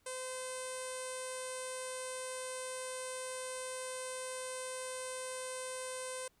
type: tone with low-pass filter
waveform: sawtooth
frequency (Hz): 514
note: C5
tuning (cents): -31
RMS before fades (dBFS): -42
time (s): 0.06-6.28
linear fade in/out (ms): 5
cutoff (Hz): 8800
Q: 7.2
effects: pink hiss -73 dBFS RMS until 6.4 s